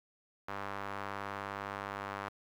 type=tone with band-pass filter; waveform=sawtooth; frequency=99.7 Hz; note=G2; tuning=30 cents sharp; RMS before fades=-41 dBFS; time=0.48-2.29 s; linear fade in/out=5 ms; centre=1200 Hz; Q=1.5; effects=10-bit